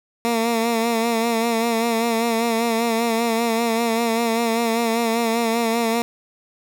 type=tone with vibrato; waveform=15% pulse; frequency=230 Hz; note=A#3; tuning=23 cents flat; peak=-12 dBFS; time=0.25-6.02 s; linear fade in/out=0 ms; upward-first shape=sine; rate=5.1 Hz; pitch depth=45 cents each way; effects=none